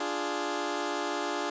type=chord; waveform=15% pulse; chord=D diminished; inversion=none; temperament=equal; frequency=293.7 / 349.2 / 415.3 Hz; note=D4 / F4 / Ab4; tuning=0 / 0 / 0 cents; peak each=-28 dBFS; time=0-1.5 s; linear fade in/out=5 ms; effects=resampled to 16000 Hz